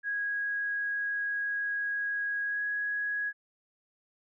sine tone with pitch glide, 1651 to 1666.3 Hz, G#6 to G#6, -11 to +5 cents, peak -29 dBFS, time 0.03-3.33 s, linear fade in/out 50 ms, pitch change +16 cents, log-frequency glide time 2.47-2.62 s, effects none

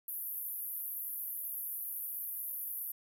white band-pass noise, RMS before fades -40 dBFS, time 0.08-2.92 s, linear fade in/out 5 ms, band 11000 to 15000 Hz, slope 96 dB/octave, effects none

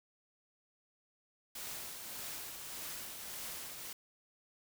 white noise with tremolo, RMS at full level -43 dBFS, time 1.55-3.93 s, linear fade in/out 5 ms, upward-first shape triangle, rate 1.7 Hz, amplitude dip 40%, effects none

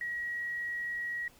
sine tone, 1908 Hz, A#6, 40 cents sharp, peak -33 dBFS, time 0.01-1.28 s, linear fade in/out 2 ms, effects pink hiss -60 dBFS RMS until 1.39 s

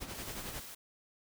pink noise with tremolo, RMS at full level -41 dBFS, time 0-0.61 s, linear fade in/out 20 ms, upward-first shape sine, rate 11 Hz, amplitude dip 60%
white noise, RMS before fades -48 dBFS, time 0.14-0.75 s, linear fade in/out 10 ms
effects none

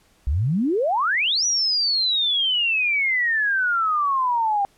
sine exponential two-way sweep, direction up then down, 61.74 to 5920 to 787 Hz, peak -18 dBFS, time 0.27-4.65 s, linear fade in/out 0 ms, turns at 1.45 s, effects pink hiss -59 dBFS RMS until 4.77 s + low-pass 12000 Hz 12 dB/octave

